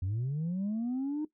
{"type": "linear sweep", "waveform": "sine", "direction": "up", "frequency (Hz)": [86.9, 310.2], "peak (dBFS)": -28, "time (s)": [0.02, 1.25], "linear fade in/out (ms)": 5, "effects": ["noise-tail reverb RT60 0.1 s tail -17 dB re dry", "tanh soft clip ceiling -28 dBFS"]}